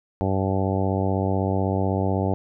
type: harmonic tone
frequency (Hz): 96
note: G2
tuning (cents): -36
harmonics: 1 / 2 / 3 / 4 / 5 / 6 / 7 / 8 / 9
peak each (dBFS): -24 / -27 / -29 / -30 / -31 / -32 / -32 / -33 / -34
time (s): 0.21-2.34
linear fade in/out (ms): 0
effects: none